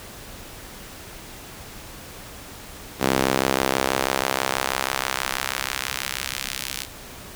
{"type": "tone with high-pass filter sweep", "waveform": "sawtooth", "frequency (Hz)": 66.2, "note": "C2", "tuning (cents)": 21, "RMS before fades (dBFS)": -25, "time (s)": [2.99, 6.87], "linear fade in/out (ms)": 50, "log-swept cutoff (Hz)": [260, 3200], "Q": 0.77, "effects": ["pink hiss -40 dBFS RMS until 7.35 s"]}